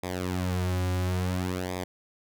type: tone with flanger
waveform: sawtooth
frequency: 91.2 Hz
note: F#2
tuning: 24 cents flat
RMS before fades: -29 dBFS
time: 0.03-1.84 s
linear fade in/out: 5 ms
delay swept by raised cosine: 0.69 to 4.59 ms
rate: 0.58 Hz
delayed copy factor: -0.8
effects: none